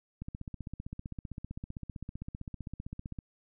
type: click train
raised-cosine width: 5 ms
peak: -27 dBFS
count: 47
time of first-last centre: 0.22-3.188 s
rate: 15.5 Hz
effects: none